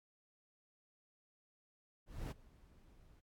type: noise with ADSR envelope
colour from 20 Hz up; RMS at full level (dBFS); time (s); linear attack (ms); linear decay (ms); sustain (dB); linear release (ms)
brown; -40; 2.06-3.21; 250; 17; -23; 22
effects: AAC 64 kbps